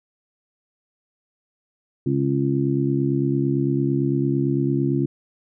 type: harmonic tone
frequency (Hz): 68.9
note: C#2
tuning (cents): -10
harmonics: 2 / 3 / 4 / 5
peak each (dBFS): -22 / -29 / -23 / -24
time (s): 2.06-5.06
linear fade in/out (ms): 5
effects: none